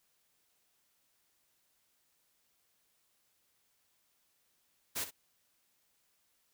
white noise with echo, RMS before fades -36 dBFS, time 4.95-5.05 s, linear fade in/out 20 ms, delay 61 ms, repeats 1, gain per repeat -12 dB, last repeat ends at 5.111 s, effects white hiss -75 dBFS RMS until 6.53 s

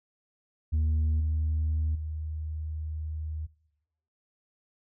sine tone with level steps, 77.78 Hz, D#2, in tune, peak -20 / -23 / -31 dBFS, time 0.72-3.47 s, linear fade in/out 20 ms, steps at 1.2 / 1.95 s, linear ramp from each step 5 ms, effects noise-tail reverb RT60 0.9 s tail -22 dB re dry + tanh soft clip ceiling -22 dBFS

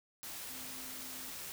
sine tone in noise, 257.6 Hz, C4, 27 cents flat, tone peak -55 dBFS, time 0.5-1.31 s, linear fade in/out 0 ms, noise white, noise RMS -45 dBFS, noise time 0.23-1.52 s, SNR -13 dB, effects none

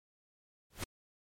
pink noise with exponential growth, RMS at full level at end -33 dBFS, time 0.7-0.84 s, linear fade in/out 5 ms, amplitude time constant 29 ms, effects MP3 64 kbps

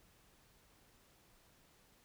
silence, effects pink hiss -68 dBFS RMS until 2.04 s

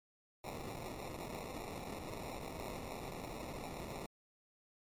violet noise with sample-and-hold, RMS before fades -45 dBFS, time 0.44-4.06 s, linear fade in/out 2 ms, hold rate 1575 Hz, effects MP3 64 kbps

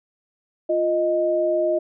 sine tone pair together, 349.2 / 622.2 Hz, F4 / D#5, 0 / 0 cents, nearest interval minor seventh, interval 1000 cents, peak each -23 / -19 dBFS, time 0.69-1.79 s, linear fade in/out 10 ms, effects none

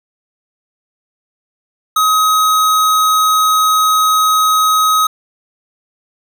square tone, 1266 Hz, D#6, 30 cents sharp, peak -10 dBFS, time 1.96-5.07 s, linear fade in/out 5 ms, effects none

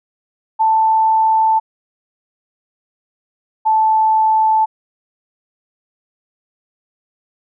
sine tone pair in turn, 883 / 875.9 Hz, A5 / A5, +6 / -8 cents, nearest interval unison, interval 14 cents, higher first, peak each -10 dBFS, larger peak neither, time 0.59-1.6 / 3.65-4.66 s, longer neither, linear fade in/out 20 ms, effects none

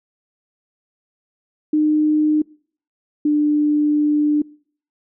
sine tone pair in turn, 304.8 / 297.7 Hz, D#4 / D4, -36 / +24 cents, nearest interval unison, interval 40 cents, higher first, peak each -13 dBFS, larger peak neither, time 1.73-2.42 / 3.25-4.42 s, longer second, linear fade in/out 5 ms, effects noise-tail reverb RT60 0.5 s tail -24 dB re dry

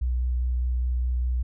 sine tone with vibrato, 61.74 Hz, B1, in tune, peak -22 dBFS, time 0.01-1.43 s, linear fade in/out 10 ms, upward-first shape square, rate 4.9 Hz, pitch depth 10 cents each way, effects none

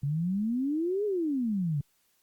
sine exponential two-way sweep, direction up then down, 136.4 to 427.9 to 136.4 Hz, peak -26 dBFS, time 0.03-1.81 s, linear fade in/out 5 ms, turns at 1.05 s, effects white hiss -70 dBFS RMS until 2.22 s + Opus 48 kbps

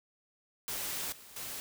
white noise with level steps, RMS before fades -37 / -53 / -41 dBFS, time 0.68-1.6 s, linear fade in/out 0 ms, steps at 1.12 / 1.36 s, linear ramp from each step 5 ms, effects none

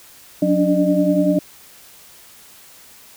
sine tone cluster, 181.9 / 286.2 / 296.5 / 605 Hz, F#3 / D4 / D4 / D#5, -29 / -45 / +17 / -49 cents, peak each -19 dBFS, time 0.42-1.39 s, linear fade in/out 5 ms, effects white hiss -45 dBFS RMS until 3.16 s

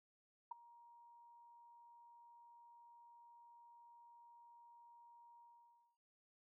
sine tone with ADSR envelope, 943 Hz, A#5, 20 cents sharp, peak -40 dBFS, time 0.51-5.98 s, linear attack 7 ms, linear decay 10 ms, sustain -21 dB, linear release 580 ms, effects none

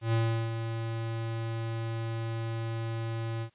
square tone with ADSR envelope, 113.9 Hz, A#2, 40 cents flat, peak -24 dBFS, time 0.01-3.5 s, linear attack 120 ms, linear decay 370 ms, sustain -8 dB, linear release 81 ms, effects white hiss -68 dBFS RMS until 3.54 s + resampled to 8000 Hz

